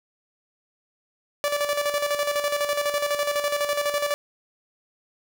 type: tone with tremolo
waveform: sawtooth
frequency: 581 Hz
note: D5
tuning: 19 cents flat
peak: -17 dBFS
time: 1.44-4.14 s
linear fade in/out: 0 ms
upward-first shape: square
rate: 12 Hz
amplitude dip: 55%
effects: none